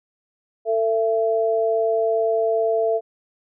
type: tone pair together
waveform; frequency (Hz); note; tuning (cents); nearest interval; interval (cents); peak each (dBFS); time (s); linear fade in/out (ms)
sine; 447.6 / 670; A4 / E5; +30 / +28; perfect fifth; 698; -20; 0.65-3.01; 50
effects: none